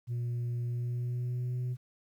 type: tone with pitch glide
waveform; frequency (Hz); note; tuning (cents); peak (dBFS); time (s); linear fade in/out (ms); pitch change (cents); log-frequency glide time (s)
sine; 120.2 to 124.8; B2 to B2; -46 to +19; -28; 0.07-1.77; 50; +65; 0.66-1.6
effects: tanh soft clip ceiling -30 dBFS + 11-bit